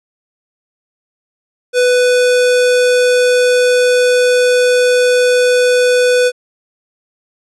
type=tone; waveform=square; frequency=496.3 Hz; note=B4; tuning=8 cents sharp; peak=-9 dBFS; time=1.73-6.32 s; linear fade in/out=50 ms; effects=resampled to 24000 Hz